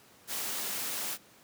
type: noise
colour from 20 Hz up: white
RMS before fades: -35 dBFS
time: 0.27-1.18 s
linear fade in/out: 50 ms
effects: pink hiss -58 dBFS RMS until 1.43 s + high-pass 150 Hz 12 dB/octave